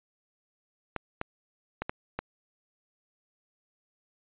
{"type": "clicks", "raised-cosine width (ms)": 0.5, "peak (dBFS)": -16, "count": 5, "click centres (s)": [0.963, 1.214, 1.82, 1.895, 2.19], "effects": ["resampled to 8000 Hz"]}